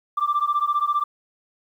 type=beating tone pair; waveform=sine; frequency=1171 / 1186 Hz; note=D6 / D6; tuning=-5 / +17 cents; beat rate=15 Hz; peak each=-21 dBFS; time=0.17-1.04 s; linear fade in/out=10 ms; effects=tanh soft clip ceiling -14 dBFS + 9-bit